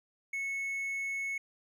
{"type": "tone", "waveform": "triangle", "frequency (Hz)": 2200, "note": "C#7", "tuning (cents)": -14, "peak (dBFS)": -31, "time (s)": [0.33, 1.38], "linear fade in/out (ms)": 5, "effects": []}